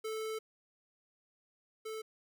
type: tone pair in turn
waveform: square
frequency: 438.5 / 438.5 Hz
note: A4 / A4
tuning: -6 / -6 cents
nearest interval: unison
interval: 0 cents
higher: neither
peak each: -37 / -40 dBFS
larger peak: first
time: 0.04-0.39 / 1.85-2.02 s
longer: first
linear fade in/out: 10 ms
effects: none